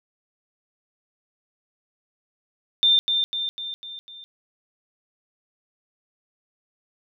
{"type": "tone with echo", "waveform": "sine", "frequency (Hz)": 3592, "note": "A7", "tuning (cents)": 35, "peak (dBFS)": -14, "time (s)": [2.83, 2.99], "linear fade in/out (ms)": 0, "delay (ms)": 250, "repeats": 5, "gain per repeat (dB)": -5, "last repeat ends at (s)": 4.24, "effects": []}